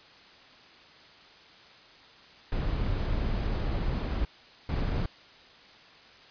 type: noise bursts at uneven times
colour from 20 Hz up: brown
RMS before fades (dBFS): -29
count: 2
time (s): 2.52-4.25 / 4.69-5.06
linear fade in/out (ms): 2
effects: white hiss -53 dBFS RMS until 6.3 s + resampled to 11025 Hz